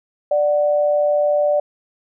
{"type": "tone pair together", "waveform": "sine", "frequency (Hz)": [590, 743.4], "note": ["D5", "F#5"], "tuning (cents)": [8, 8], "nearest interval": "major third", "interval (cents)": 400, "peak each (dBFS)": [-14, -24], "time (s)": [0.31, 1.6], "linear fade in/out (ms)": 5, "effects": []}